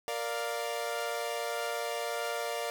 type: chord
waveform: sawtooth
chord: Bb major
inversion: none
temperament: equal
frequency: 466.2 / 587.3 / 698.5 Hz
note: Bb4 / D5 / F5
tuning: 0 / 0 / 0 cents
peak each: -33 dBFS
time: 0.08-2.7 s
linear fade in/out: 0 ms
effects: none